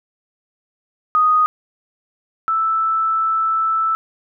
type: tone pair in turn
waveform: sine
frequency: 1244.5 / 1318.5 Hz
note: D#6 / E6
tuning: 0 / 0 cents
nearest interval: minor second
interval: 100 cents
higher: second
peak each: -11 / -15 dBFS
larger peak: first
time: 1.15-1.46 / 2.48-3.95 s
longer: second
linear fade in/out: 0 ms
effects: none